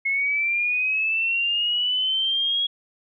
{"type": "linear sweep", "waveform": "sine", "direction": "up", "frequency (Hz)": [2166, 3322], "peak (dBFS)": -20, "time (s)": [0.05, 2.67], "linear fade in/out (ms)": 10, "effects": []}